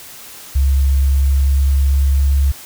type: tone with pitch glide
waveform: sine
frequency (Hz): 68.2 to 69.07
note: C#2 to C#2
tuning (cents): -28 to -6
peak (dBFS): -10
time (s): 0.55-2.52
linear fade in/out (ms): 10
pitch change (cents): +22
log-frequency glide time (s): 0.85-2.3
effects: white hiss -36 dBFS RMS until 2.65 s